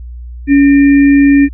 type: tone with sample-and-hold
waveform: sine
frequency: 281.3 Hz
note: C#4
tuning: 26 cents sharp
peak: -3 dBFS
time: 0.47-1.49 s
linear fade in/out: 50 ms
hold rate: 2100 Hz
effects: added 60 Hz sine -24 dBFS peak until 1.53 s + resampled to 8000 Hz